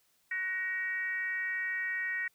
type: tone with frequency modulation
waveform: sine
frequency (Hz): 1883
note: A#6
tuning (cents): +17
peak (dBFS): -31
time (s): 0.31-2.28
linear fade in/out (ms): 5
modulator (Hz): 393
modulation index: 0.64
effects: white hiss -71 dBFS RMS until 2.34 s